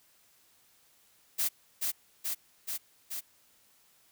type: noise with echo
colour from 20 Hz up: blue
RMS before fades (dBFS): -29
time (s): 1.38-1.49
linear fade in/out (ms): 20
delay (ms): 430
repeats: 4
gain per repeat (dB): -2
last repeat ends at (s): 3.21
effects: white hiss -65 dBFS RMS until 4.11 s